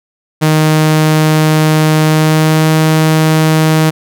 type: tone with pitch glide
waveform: sawtooth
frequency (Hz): 155.56 to 157.55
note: D#3 to D#3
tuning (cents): 0 to +22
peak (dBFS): -3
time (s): 0.41-3.91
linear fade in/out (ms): 20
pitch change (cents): +22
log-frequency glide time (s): 2.04-2.71
effects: none